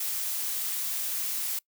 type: noise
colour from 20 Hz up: blue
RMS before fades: -31 dBFS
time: 0-1.59 s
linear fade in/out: 5 ms
effects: noise-tail reverb RT60 0.1 s tail -23 dB re dry